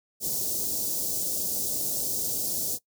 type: band-stop noise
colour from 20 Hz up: white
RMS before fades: -29 dBFS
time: 0.2-2.79 s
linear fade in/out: 50 ms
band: 590 to 5100 Hz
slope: 24 dB/octave
effects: noise-tail reverb RT60 0.1 s tail -20 dB re dry + high-pass 80 Hz 12 dB/octave